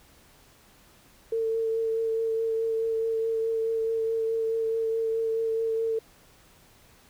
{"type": "tone with vibrato", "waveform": "sine", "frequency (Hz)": 450, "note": "A4", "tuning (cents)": 39, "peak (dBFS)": -24, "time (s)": [1.32, 5.99], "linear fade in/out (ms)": 5, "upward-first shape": "sine", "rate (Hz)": 4.7, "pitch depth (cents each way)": 14, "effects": ["pink hiss -57 dBFS RMS until 7.09 s"]}